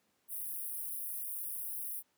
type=high-pass noise; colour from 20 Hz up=white; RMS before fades=-40 dBFS; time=0.28-2.03 s; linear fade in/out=50 ms; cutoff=9400 Hz; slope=96 dB/octave; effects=pink hiss -75 dBFS RMS until 2.17 s + high-pass 150 Hz 12 dB/octave